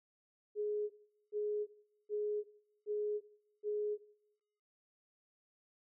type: tone bursts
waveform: sine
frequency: 418.8 Hz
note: G#4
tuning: 15 cents sharp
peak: -33 dBFS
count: 5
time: 0.55-3.98 s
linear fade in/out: 50 ms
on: 350 ms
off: 420 ms
effects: noise-tail reverb RT60 0.8 s tail -17 dB re dry